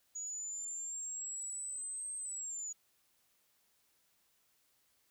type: linear two-way sweep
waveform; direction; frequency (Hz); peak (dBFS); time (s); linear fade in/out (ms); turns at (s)
sine; up then down; 6790 to 8372 to 6790; -39; 0.15-2.73; 10; 2.14
effects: white hiss -74 dBFS RMS until 5.1 s